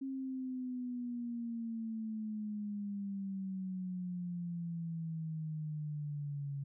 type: exponential sweep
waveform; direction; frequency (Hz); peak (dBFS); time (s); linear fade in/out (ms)
sine; down; 270 to 139.1; -37; 0.01-6.64; 10
effects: none